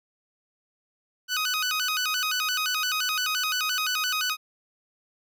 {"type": "tone with vibrato", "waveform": "15% pulse", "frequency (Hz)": 1368, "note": "F6", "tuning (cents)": -36, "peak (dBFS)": -18, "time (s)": [1.28, 4.37], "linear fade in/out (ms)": 50, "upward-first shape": "square", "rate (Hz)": 5.8, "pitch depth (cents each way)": 150, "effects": []}